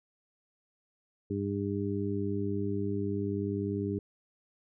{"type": "harmonic tone", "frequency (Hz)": 100.4, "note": "G2", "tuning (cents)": 42, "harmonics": [1, 2, 3, 4], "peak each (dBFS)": [-35, -35, -35, -35], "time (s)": [1.3, 3.99], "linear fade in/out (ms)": 5, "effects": []}